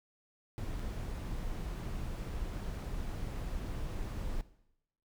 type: noise with dropouts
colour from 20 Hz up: brown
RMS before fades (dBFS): -38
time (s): 0.58-4.41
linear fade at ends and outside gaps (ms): 0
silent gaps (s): 0.795-0.8
effects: noise-tail reverb RT60 0.8 s tail -17 dB re dry